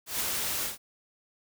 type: noise with ADSR envelope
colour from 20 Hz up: white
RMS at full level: -29 dBFS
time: 0.06-0.78 s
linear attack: 140 ms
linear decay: 16 ms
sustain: -2 dB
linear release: 140 ms
effects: none